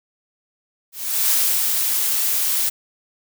blue noise with ADSR envelope, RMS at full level -17 dBFS, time 0.92-2.7 s, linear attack 380 ms, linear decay 330 ms, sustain -3 dB, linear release 16 ms, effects none

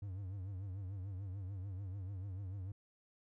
triangle tone with vibrato, 96 Hz, G2, 36 cents flat, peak -39 dBFS, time 0.02-2.72 s, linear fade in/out 5 ms, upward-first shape triangle, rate 6.8 Hz, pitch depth 130 cents each way, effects none

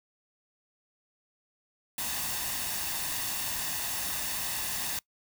white noise with comb filter, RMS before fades -33 dBFS, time 1.98-4.99 s, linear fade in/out 2 ms, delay 1.1 ms, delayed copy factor +0.5, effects noise-tail reverb RT60 0.1 s tail -23 dB re dry

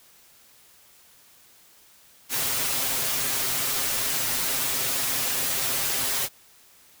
white noise with comb filter, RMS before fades -26 dBFS, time 2.29-6.29 s, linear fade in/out 50 ms, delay 7.5 ms, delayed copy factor +0.8, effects white hiss -55 dBFS RMS until 7 s

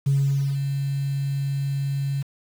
sine tone with ADSR envelope, 138.59 Hz, C#3, in tune, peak -15 dBFS, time 0.06-2.23 s, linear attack 12 ms, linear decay 490 ms, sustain -7 dB, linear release 14 ms, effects tanh soft clip ceiling -13 dBFS + 7-bit

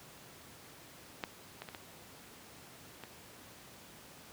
clicks, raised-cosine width 0.3 ms, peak -19 / -26 / -28 / -27 / -29 dBFS, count 5, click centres 1.238 / 1.62 / 1.688 / 1.748 / 3.037 s, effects pink hiss -54 dBFS RMS until 4.32 s + high-pass 100 Hz 12 dB/octave

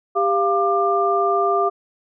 sine tone cluster, 396.8 / 693 / 1192 Hz, G4 / F5 / D6, +21 / -14 / +25 cents, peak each -20 dBFS, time 0.15-1.7 s, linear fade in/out 20 ms, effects none

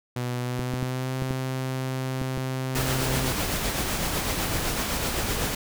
sawtooth tone with pitch glide, 123.47 to 130.51 Hz, B2 to C3, 0 to -4 cents, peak -23 dBFS, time 0.16-3.32 s, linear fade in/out 5 ms, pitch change +96 cents, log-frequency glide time 0.4-1.17 s
clicks, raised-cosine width 3 ms, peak -17 dBFS, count 7, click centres 0.594 / 0.738 / 0.828 / 1.222 / 1.308 / 2.216 / 2.375 s
pink noise with tremolo, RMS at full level -26 dBFS, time 2.75-5.55 s, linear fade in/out 5 ms, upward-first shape sine, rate 7.9 Hz, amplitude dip 30%
effects none

